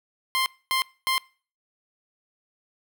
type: tone bursts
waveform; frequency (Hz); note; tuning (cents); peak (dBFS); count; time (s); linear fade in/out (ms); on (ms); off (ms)
15% pulse; 1049; C6; +4; -15; 3; 0.35-1.18; 0; 110; 250
effects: noise-tail reverb RT60 0.4 s tail -23 dB re dry